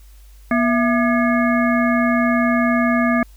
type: harmonic tone with a mistuned harmonic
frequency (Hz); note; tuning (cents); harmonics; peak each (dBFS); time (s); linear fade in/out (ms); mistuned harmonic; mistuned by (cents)
241.1; B3; -41; 1 / 3 / 5 / 7 / 9; -16 / -21 / -23 / -24 / -26; 0.51-3.23; 2; 3; -150
effects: added 50 Hz sine -41 dBFS peak until 3.36 s + white hiss -55 dBFS RMS until 3.36 s